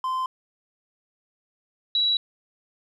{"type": "tone pair in turn", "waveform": ["triangle", "sine"], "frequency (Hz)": [1035, 3908], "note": ["C6", "B7"], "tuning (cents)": [-19, -19], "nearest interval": "octave + major seventh", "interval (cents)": 2300, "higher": "second", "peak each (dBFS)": [-22, -19], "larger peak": "second", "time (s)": [[0.04, 0.26], [1.95, 2.17]], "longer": "neither", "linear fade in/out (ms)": 2, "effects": []}